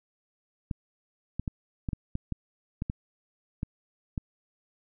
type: clicks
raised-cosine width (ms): 5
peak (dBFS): -18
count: 11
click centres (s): 0.712 / 1.396 / 1.478 / 1.888 / 1.932 / 2.154 / 2.323 / 2.821 / 2.899 / 3.631 / 4.178
effects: none